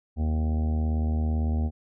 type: harmonic tone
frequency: 77.9 Hz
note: D#2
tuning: 3 cents sharp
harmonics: 1 / 2 / 3 / 4 / 5 / 6 / 7 / 8 / 9 / 10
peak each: -23 / -39 / -31 / -45 / -45 / -48 / -48 / -50 / -46 / -46 dBFS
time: 0.16-1.71 s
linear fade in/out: 50 ms
effects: none